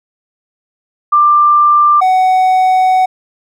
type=tone pair in turn; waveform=sine / triangle; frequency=1186 / 746.6 Hz; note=D6 / F#5; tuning=+17 / +15 cents; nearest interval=minor sixth; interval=802 cents; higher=first; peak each=-5 dBFS; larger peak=neither; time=1.12-2.01 / 2.01-3.06 s; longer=second; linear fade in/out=10 ms; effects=none